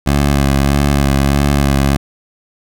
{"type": "tone with vibrato", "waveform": "15% pulse", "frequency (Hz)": 70, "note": "C#2", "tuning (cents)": 18, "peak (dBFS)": -4, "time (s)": [0.06, 1.97], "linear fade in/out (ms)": 10, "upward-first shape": "sine", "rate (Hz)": 1.6, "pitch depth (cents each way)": 32, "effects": []}